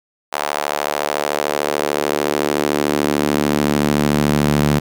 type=tone with high-pass filter sweep; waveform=sawtooth; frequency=73.6 Hz; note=D2; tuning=4 cents sharp; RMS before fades=-18 dBFS; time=0.32-4.8 s; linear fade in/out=20 ms; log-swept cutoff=770 to 160 Hz; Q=1.6; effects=none